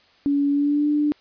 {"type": "tone with pitch glide", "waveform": "sine", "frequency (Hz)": [283.9, 296.1], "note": ["C#4", "D4"], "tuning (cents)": [41, 14], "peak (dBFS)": -17, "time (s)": [0.26, 1.12], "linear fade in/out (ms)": 0, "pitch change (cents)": 73, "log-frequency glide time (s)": [0.51, 0.88], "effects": ["white hiss -56 dBFS RMS until 1.2 s", "resampled to 11025 Hz"]}